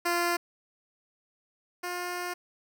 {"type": "tone pair in turn", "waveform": "10% pulse", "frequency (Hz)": [346.5, 355.4], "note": ["F4", "F4"], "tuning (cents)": [-14, 30], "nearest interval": "unison", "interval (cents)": 44, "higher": "second", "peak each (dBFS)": [-17, -24], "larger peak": "first", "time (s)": [[0.05, 0.37], [1.83, 2.34]], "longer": "second", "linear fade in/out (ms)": 10, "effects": []}